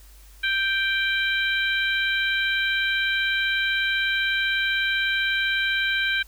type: harmonic tone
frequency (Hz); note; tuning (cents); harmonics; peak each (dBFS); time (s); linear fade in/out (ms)
784; G5; 0; 2 / 3 / 4 / 5; -23 / -27 / -29 / -31; 0.43-6.23; 10
effects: added 50 Hz sine -46 dBFS peak until 6.27 s + white hiss -54 dBFS RMS until 6.27 s